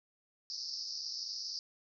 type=band-pass noise; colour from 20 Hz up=pink; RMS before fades=-41 dBFS; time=0.5-1.59 s; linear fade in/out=0 ms; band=4600 to 5500 Hz; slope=96 dB/octave; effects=none